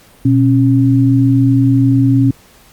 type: tone pair together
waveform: sine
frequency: 121.5 / 272.8 Hz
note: B2 / C#4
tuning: -28 / -28 cents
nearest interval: octave + major second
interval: 1400 cents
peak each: -10 dBFS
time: 0.25-2.31 s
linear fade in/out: 5 ms
effects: pink hiss -45 dBFS RMS until 2.72 s + Opus 48 kbps